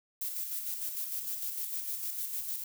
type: noise with tremolo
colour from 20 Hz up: violet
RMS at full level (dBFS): -35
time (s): 0.21-2.64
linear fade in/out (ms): 5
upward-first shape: square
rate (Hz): 6.6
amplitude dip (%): 40
effects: none